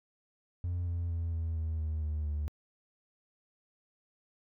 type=tone with pitch steps; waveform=triangle; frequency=88 / 85.94 / 83.93 / 81.96 / 80.05 / 78.17 / 76.34 / 74.56 Hz; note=F2 / F2 / E2 / E2 / D#2 / D#2 / D#2 / D2; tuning=+14 / -27 / +32 / -9 / +50 / +9 / -32 / +27 cents; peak=-28 dBFS; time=0.64-2.48 s; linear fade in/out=0 ms; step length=230 ms; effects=tanh soft clip ceiling -26 dBFS